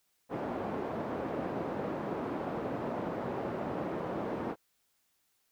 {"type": "band-pass noise", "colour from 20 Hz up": "pink", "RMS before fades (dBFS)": -36, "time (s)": [0.29, 4.56], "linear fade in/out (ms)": 50, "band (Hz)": [220, 820], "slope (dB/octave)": 12, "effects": ["white hiss -75 dBFS RMS until 5.51 s"]}